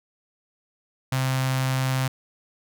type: tone with notch filter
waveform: sawtooth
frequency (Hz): 131.2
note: C3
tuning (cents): +5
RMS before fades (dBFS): -24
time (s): 1.12-2.08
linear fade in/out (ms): 5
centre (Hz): 360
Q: 0.67
effects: none